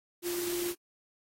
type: tone in noise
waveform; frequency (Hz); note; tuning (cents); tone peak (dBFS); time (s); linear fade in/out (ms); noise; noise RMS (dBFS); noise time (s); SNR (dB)
sine; 349.4; F4; +1; -32; 0.22-0.75; 50; white; -38; 0.22-0.75; +3
effects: AAC 48 kbps